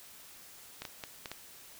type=clicks; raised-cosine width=0.2 ms; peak=-22 dBFS; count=5; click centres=0.82 / 0.852 / 1.038 / 1.258 / 1.316 s; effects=white hiss -53 dBFS RMS until 1.79 s